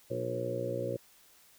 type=harmonic tone with a mistuned harmonic; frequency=60.6 Hz; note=B1; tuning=32 cents flat; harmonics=2 / 3 / 4 / 5 / 6 / 7 / 8 / 9; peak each=-39 / -46 / -46 / -44 / -40 / -45 / -38 / -36 dBFS; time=0.1-0.97 s; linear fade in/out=10 ms; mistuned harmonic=5; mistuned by=+34 cents; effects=white hiss -61 dBFS RMS until 1.58 s